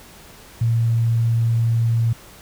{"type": "tone", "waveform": "sine", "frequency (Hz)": 115.4, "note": "A#2", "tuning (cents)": -17, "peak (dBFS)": -15, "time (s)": [0.61, 2.13], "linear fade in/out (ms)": 5, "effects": ["pink hiss -44 dBFS RMS until 2.41 s"]}